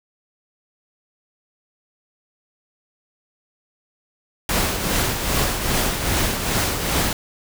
pink noise with tremolo, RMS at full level -19 dBFS, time 4.49-7.13 s, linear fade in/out 2 ms, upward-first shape triangle, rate 2.5 Hz, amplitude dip 55%, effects none

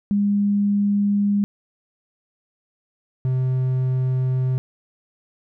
sine / triangle tone pair in turn, 203.1 / 129.1 Hz, G#3 / C3, -38 / -23 cents, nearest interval minor sixth, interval 785 cents, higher first, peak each -16 dBFS, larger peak neither, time 0.11-1.44 / 3.25-4.58 s, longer neither, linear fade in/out 0 ms, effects none

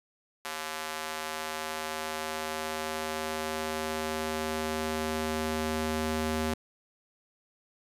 square tone with high-pass filter sweep, 78.4 Hz, D#2, 14 cents sharp, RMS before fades -33 dBFS, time 0.45-6.54 s, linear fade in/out 0 ms, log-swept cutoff 910 to 180 Hz, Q 0.75, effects resampled to 32000 Hz + 9-bit

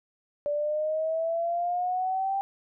sine exponential sweep, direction up, 580 to 790 Hz, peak -25 dBFS, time 0.46-2.41 s, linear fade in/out 0 ms, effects none

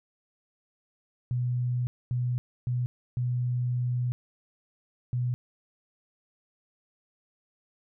sine tone bursts at uneven times, 123.47 Hz, B2, in tune, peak -25 dBFS, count 5, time 1.31-1.87 / 2.11-2.38 / 2.67-2.86 / 3.17-4.12 / 5.13-5.34 s, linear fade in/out 0 ms, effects none

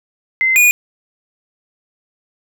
sine / square tone pair in turn, 2068 / 2452 Hz, C7 / D#7, -21 / -26 cents, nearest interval minor third, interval 295 cents, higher second, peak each -11 / -8 dBFS, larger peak second, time 0.41-0.56 / 0.56-0.71 s, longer neither, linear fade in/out 0 ms, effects none

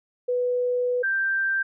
sine tone pair in turn, 493.9 / 1573 Hz, B4 / G6, 0 / +6 cents, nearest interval octave + minor sixth, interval 2006 cents, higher second, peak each -21 dBFS, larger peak neither, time 0.28-1.03 / 1.03-1.63 s, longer first, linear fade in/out 10 ms, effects none

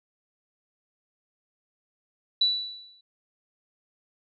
sine tone with exponential decay, 3951 Hz, B7, in tune, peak -17 dBFS, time 2.41-3.01 s, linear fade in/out 5 ms, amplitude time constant 130 ms, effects none

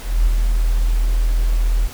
sine tone with ADSR envelope, 40.77 Hz, E1, 18 cents flat, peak -9 dBFS, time 0.01-1.88 s, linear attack 260 ms, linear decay 8 ms, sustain -4 dB, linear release 20 ms, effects pink hiss -36 dBFS RMS until 1.93 s

